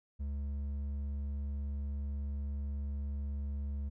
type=tone with hard clipping; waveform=sine; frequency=70.9 Hz; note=C#2; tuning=40 cents sharp; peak=-36 dBFS; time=0.19-3.9 s; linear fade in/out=20 ms; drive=5 dB; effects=none